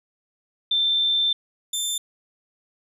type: tone pair in turn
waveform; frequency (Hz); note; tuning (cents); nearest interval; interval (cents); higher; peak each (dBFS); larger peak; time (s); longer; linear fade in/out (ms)
sine / 20% pulse; 3561 / 3561; A7 / A7; +20 / +20; unison; 0; neither; -18; neither; 0.71-1.33 / 1.73-1.98; first; 5
effects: none